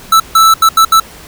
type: tone bursts at uneven times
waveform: square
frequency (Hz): 1318.5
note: E6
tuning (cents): 0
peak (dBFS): -4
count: 5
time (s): 0.12-0.2 / 0.35-0.54 / 0.62-0.69 / 0.77-0.85 / 0.92-1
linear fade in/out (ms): 5
effects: pink hiss -34 dBFS RMS until 1.27 s